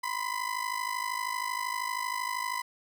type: ring-modulated tone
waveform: 30% pulse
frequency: 1005 Hz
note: B5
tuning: 30 cents sharp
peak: -25 dBFS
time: 0.03-2.62 s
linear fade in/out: 10 ms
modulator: 26.4 Hz
effects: none